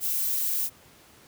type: noise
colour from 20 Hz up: violet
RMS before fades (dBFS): -27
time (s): 0-0.7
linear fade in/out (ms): 50
effects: pink hiss -54 dBFS RMS until 1.27 s + high-pass 80 Hz 12 dB/octave